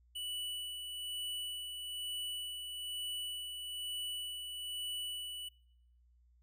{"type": "tone with tremolo", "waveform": "square", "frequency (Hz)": 2960, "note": "F#7", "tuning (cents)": 0, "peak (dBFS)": -38, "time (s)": [0.15, 5.49], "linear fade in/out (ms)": 10, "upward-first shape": "sine", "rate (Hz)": 1.1, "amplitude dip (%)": 40, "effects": ["noise-tail reverb RT60 0.9 s tail -26 dB re dry", "added 60 Hz sine -64 dBFS peak until 6.42 s"]}